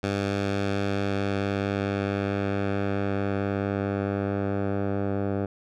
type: tone with low-pass filter sweep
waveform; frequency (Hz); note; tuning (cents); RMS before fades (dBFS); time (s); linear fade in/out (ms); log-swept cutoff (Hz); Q
10% pulse; 99.5; G2; +26; -27; 0.03-5.46; 5; 5700 to 960; 0.72
effects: none